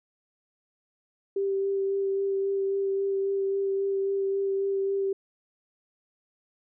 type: tone with vibrato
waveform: sine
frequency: 392 Hz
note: G4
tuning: in tune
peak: -24 dBFS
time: 1.36-5.13 s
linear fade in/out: 5 ms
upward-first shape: sine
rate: 3.7 Hz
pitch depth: 12 cents each way
effects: none